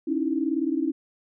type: tone cluster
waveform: sine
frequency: 272.1 / 310.4 / 330 Hz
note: C#4 / D#4 / E4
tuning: -32 / -4 / +2 cents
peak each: -27 dBFS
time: 0.07-0.92 s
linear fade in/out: 10 ms
effects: none